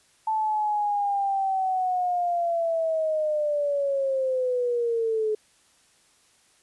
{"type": "linear sweep", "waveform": "sine", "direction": "down", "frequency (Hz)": [880, 425.7], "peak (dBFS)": -22, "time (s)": [0.27, 5.35], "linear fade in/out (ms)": 5, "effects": ["white hiss -61 dBFS RMS until 6.62 s", "resampled to 24000 Hz"]}